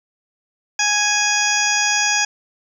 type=harmonic tone; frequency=830.6 Hz; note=G#5; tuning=in tune; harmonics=1 / 2 / 3 / 4 / 6 / 7 / 8; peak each=-24 / -21 / -22 / -27 / -24 / -25 / -22 dBFS; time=0.79-2.25 s; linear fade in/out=5 ms; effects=8-bit